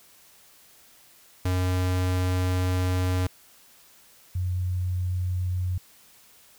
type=tone pair in turn; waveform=square / sine; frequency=91.5 / 90.71 Hz; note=F#2 / F#2; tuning=-19 / -34 cents; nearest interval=unison; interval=15 cents; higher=first; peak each=-23 / -24 dBFS; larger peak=first; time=1.45-3.27 / 4.35-5.78 s; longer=first; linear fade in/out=5 ms; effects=white hiss -55 dBFS RMS until 6.58 s